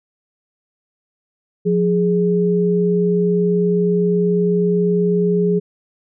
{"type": "tone pair together", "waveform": "sine", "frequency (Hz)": [177.4, 416], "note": ["F3", "G#4"], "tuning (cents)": [27, 3], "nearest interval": "octave + minor third", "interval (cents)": 1476, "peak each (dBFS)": -16, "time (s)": [1.65, 5.6], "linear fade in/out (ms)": 20, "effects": []}